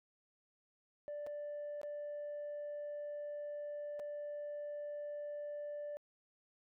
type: tone with dropouts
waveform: sine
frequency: 587.3 Hz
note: D5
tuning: in tune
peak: -39 dBFS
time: 1.08-5.97 s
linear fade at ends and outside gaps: 0 ms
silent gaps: 1.265-1.27 / 1.815-1.832 / 3.994-3.998 s
effects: tanh soft clip ceiling -39 dBFS